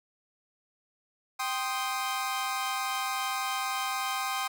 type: chord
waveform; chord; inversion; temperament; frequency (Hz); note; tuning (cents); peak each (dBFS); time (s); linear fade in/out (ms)
sawtooth; C minor; second; equal; 784 / 1046.5 / 1244.5; G5 / C6 / Eb6; 0 / 0 / 0; -30 / -30 / -31; 1.39-4.48; 10
effects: none